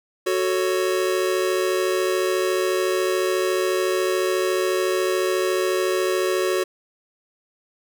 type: chord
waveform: square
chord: F# minor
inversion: none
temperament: just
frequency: 370 / 444 / 555 Hz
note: F#4 / A4 / C#5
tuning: 0 / +16 / +2 cents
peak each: -22 / -28 / -27 dBFS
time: 0.26-6.64 s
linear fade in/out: 10 ms
effects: none